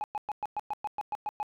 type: tone bursts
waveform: sine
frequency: 841 Hz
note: G#5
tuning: 22 cents sharp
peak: -27 dBFS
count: 11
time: 0.01-1.429 s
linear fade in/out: 0 ms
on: 29 ms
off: 110 ms
effects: tanh soft clip ceiling -28 dBFS